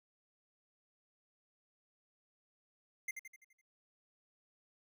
square tone with echo, 2093 Hz, C7, in tune, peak -37 dBFS, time 3.08-3.11 s, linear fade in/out 5 ms, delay 84 ms, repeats 6, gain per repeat -6 dB, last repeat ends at 3.614 s, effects none

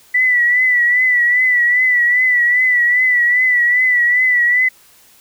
sine tone with vibrato, 1970 Hz, B6, 5 cents flat, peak -10 dBFS, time 0.14-4.69 s, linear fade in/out 10 ms, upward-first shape triangle, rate 2.5 Hz, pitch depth 62 cents each way, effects white hiss -48 dBFS RMS until 5.2 s

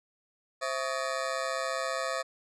20% pulse ring-modulated tone, 595 Hz, D5, 22 cents sharp, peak -22 dBFS, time 0.61-2.23 s, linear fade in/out 20 ms, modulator 67.4 Hz, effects resampled to 22050 Hz

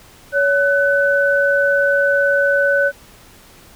sine tone pair together, 563 / 1503 Hz, C#5 / F#6, +27 / +27 cents, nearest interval octave + perfect fourth, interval 1700 cents, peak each -15 dBFS, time 0.32-2.92 s, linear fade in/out 50 ms, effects pink hiss -45 dBFS RMS until 3.75 s

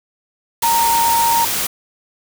sine tone in noise, 927 Hz, A#5, 10 cents flat, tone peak -13 dBFS, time 0.63-1.45 s, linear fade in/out 5 ms, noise white, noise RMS -20 dBFS, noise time 0.62-1.67 s, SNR +4 dB, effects none

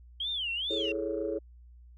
sine tone with vibrato, 3136 Hz, G7, in tune, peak -30 dBFS, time 0.2-0.92 s, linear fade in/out 5 ms, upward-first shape sine, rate 2.4 Hz, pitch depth 250 cents each way
sine chord, A major seventh, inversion second, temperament equal with one note detuned, 329.6 / 412.9 / 440 / 554.4 Hz, E4 / G#4 / A4 / C#5, 0 / -10 / 0 / 0 cents, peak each -35 dBFS, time 0.7-1.39 s, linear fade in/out 10 ms
effects tanh soft clip ceiling -21 dBFS + added 60 Hz sine -50 dBFS peak until 1.97 s

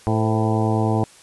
harmonic tone with a mistuned harmonic, 110 Hz, A2, in tune, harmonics 1 / 2 / 3 / 4 / 5 / 6 / 7 / 8 / 9, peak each -20 / -24 / -25 / -27 / -31 / -30 / -27 / -31 / -33 dBFS, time 0.07-1.04 s, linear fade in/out 0 ms, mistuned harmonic 5, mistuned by -69 cents, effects white hiss -48 dBFS RMS until 1.22 s + resampled to 24000 Hz

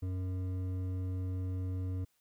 sine tone with hard clipping, 92.5 Hz, F#2, in tune, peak -35 dBFS, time 0.02-2.05 s, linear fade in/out 10 ms, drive 9 dB, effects white hiss -75 dBFS RMS until 2.2 s

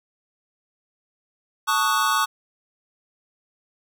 square chord, D# half-diminished seventh, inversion second, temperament equal with one note detuned, 880 / 1118.4 / 1244.5 / 1480 Hz, A5 / C#6 / D#6 / F#6, 0 / +15 / 0 / 0 cents, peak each -27 / -23 / -25 / -27 dBFS, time 1.67-2.26 s, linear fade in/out 20 ms, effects none

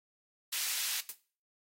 pink high-pass noise, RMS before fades -35 dBFS, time 0.52-1.01 s, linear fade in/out 10 ms, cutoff 2700 Hz, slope 12 dB/octave
blue noise with exponential decay, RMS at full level -34 dBFS, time 1.09-1.18 s, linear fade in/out 1 ms, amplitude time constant 18 ms
effects noise-tail reverb RT60 0.4 s tail -17 dB re dry + AAC 48 kbps

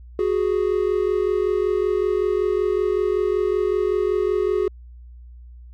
triangle tone pair together, 370 / 415.3 Hz, F#4 / G#4, 0 / 0 cents, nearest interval major second, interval 200 cents, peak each -19 dBFS, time 0.19-4.68 s, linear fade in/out 2 ms, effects added 60 Hz sine -39 dBFS peak until 5.73 s

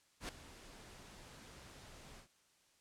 pink noise with ADSR envelope, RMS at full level -41 dBFS, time 0.2-2.28 s, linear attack 89 ms, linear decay 3 ms, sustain -15 dB, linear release 97 ms, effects white hiss -72 dBFS RMS until 2.8 s + low-pass 9000 Hz 12 dB/octave

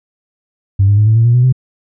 sine tone with pitch steps, 98 / 101.87 / 105.89 / 110.06 / 114.41 / 118.92 / 123.61 / 128.49 Hz, G2 / G#2 / G#2 / A2 / A#2 / A#2 / B2 / C3, 0 / -33 / +34 / +1 / -32 / +35 / +2 / -31 cents, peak -5 dBFS, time 0.79-1.526 s, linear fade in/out 10 ms, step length 92 ms, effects tanh soft clip ceiling -2 dBFS

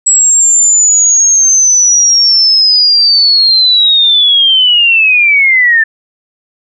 sine linear sweep, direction down, 7770 to 1760 Hz, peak -4 dBFS, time 0.06-5.84 s, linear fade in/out 10 ms, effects none

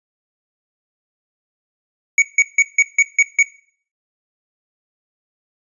square tone bursts, 2243 Hz, C#7, 20 cents sharp, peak -9 dBFS, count 7, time 2.18-3.427 s, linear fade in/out 2 ms, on 41 ms, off 160 ms, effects noise-tail reverb RT60 0.5 s tail -19 dB re dry + resampled to 22050 Hz

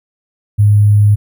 sine tone with sample-and-hold, 103.7 Hz, G#2, 2 cents flat, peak -5 dBFS, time 0.58-1.16 s, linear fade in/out 20 ms, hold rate 11025 Hz, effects none

